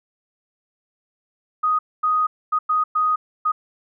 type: tone bursts at uneven times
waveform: sine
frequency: 1247 Hz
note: D#6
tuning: 3 cents sharp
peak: -16 dBFS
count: 6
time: 1.63-1.79 / 2.03-2.27 / 2.52-2.59 / 2.69-2.84 / 2.95-3.16 / 3.45-3.52 s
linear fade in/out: 10 ms
effects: none